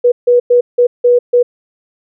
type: tone bursts at uneven times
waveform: sine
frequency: 486.9 Hz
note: B4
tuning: 25 cents flat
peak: -5 dBFS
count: 6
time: 0.04-0.12 / 0.27-0.4 / 0.5-0.61 / 0.78-0.87 / 1.04-1.19 / 1.33-1.43 s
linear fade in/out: 10 ms
effects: none